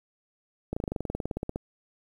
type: slowing click train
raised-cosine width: 2 ms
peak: -17 dBFS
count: 18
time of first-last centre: 0.73-1.559 s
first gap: 35 ms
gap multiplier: 1.04
effects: 9-bit